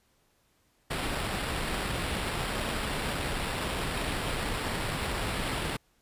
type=noise with sample-and-hold; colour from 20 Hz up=pink; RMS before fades=-32 dBFS; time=0.9-5.77 s; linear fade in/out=10 ms; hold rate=6300 Hz; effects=pink hiss -69 dBFS RMS until 6.01 s + resampled to 32000 Hz

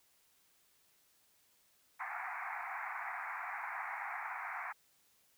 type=band-pass noise; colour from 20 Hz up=pink; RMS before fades=-42 dBFS; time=1.99-4.73 s; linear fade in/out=20 ms; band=720 to 2300 Hz; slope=96 dB/octave; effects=white hiss -71 dBFS RMS until 5.37 s

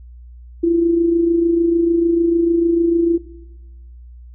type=tone with amplitude modulation; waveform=sine; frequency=337.5 Hz; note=E4; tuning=41 cents sharp; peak=-10 dBFS; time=0.63-3.18 s; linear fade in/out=10 ms; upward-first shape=sine; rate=26.7 Hz; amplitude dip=45%; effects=noise-tail reverb RT60 1.0 s tail -17 dB re dry + added 60 Hz sine -36 dBFS peak until 4.34 s

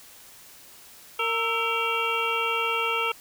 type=harmonic tone with a mistuned harmonic; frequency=460 Hz; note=A#4; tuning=23 cents flat; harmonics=1 / 2 / 3 / 5 / 6 / 7; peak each=-31 / -32 / -28 / -31 / -29 / -34 dBFS; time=1.19-3.12 s; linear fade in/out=5 ms; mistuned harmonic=3; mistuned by=-75 cents; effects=white hiss -49 dBFS RMS until 3.2 s

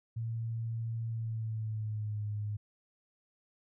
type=tone with pitch glide; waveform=sine; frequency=114.2 to 104.72 Hz; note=A#2 to G#2; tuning=-35 to +15 cents; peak=-33 dBFS; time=0.16-2.57 s; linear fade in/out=10 ms; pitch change=-150 cents; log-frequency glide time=1.08-2.25 s; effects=none

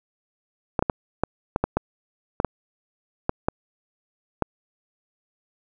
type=clicks; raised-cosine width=1 ms; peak=-6 dBFS; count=12; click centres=0.792 / 0.825 / 0.898 / 1.236 / 1.561 / 1.64 / 1.77 / 2.401 / 2.447 / 3.294 / 3.485 / 4.423 s; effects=none

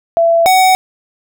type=tone pair in turn; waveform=sine / square; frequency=670 / 749.7 Hz; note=E5 / F#5; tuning=+28 / +23 cents; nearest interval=major second; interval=195 cents; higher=second; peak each=-7 dBFS; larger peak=neither; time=0.17-0.46 / 0.46-0.75 s; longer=neither; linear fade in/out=0 ms; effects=none

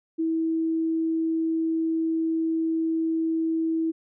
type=tone; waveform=sine; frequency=324.5 Hz; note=E4; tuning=27 cents flat; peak=-22 dBFS; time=0.18-3.92 s; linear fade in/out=20 ms; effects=none

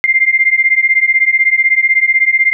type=beating tone pair; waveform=sine; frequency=2093 / 2109 Hz; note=C7 / C7; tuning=0 / +13 cents; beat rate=16 Hz; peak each=-11 dBFS; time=0.04-2.53 s; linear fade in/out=0 ms; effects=none

